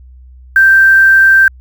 sine tone with quantisation, 1568 Hz, G6, in tune, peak -3 dBFS, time 0.56-1.48 s, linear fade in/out 2 ms, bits 5, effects added 63 Hz sine -34 dBFS peak until 1.6 s

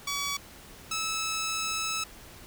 10% pulse tone pair in turn, 1136 / 1303.6 Hz, C#6 / E6, +42 / -20 cents, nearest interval major second, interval 238 cents, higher second, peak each -21 dBFS, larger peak neither, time 0.07-0.37 / 0.91-2.04 s, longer second, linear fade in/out 5 ms, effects pink hiss -49 dBFS RMS until 2.46 s

